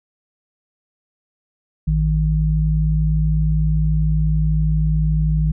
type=tone pair together; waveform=sine; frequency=55.78 / 155.56 Hz; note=A1 / D#3; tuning=+24 / 0 cents; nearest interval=octave + tritone; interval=1776 cents; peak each=-17 dBFS; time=1.87-5.52 s; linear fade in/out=10 ms; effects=none